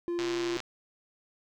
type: tone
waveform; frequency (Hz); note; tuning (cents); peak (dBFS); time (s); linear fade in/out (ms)
triangle; 346.1; F4; -16; -27; 0.08-0.57; 0
type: click train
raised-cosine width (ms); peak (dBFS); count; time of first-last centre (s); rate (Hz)
0.2; -19; 53; 0.19-0.603; 126
effects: none